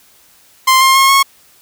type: tone with pitch steps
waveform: sawtooth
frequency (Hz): 1046.5 / 1062.3 / 1078.4 / 1094.7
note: C6 / C6 / C#6 / C#6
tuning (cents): 0 / +26 / -48 / -22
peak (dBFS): -3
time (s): 0.67-1.23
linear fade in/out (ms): 10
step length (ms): 140
effects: white hiss -48 dBFS RMS until 1.61 s